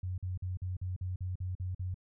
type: tone bursts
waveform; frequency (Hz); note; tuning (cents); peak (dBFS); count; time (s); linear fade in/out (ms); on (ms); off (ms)
sine; 91.7; F#2; -15; -33; 10; 0.03-1.944; 5; 150; 46
effects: none